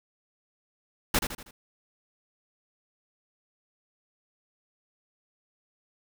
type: noise with echo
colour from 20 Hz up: pink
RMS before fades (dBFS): -23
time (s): 1.14-1.19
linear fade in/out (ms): 5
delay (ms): 80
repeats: 4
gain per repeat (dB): -7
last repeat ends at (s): 1.51
effects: none